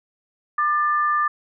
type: tone pair together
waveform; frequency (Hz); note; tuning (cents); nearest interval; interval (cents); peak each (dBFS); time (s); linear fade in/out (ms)
sine; 1196.5 / 1760; D6 / A6; +32 / 0; perfect fifth; 668; -18 / -25; 0.58-1.28; 5
effects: none